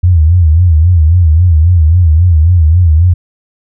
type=tone with vibrato; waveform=sine; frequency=83.4 Hz; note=E2; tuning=21 cents sharp; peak=-3 dBFS; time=0.03-3.14 s; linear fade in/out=10 ms; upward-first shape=sine; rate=3.7 Hz; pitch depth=150 cents each way; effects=none